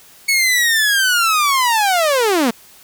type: linear sweep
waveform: sawtooth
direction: down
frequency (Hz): 2219 to 215.3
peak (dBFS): -9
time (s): 0.28-2.51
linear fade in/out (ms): 10
effects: white hiss -45 dBFS RMS until 2.83 s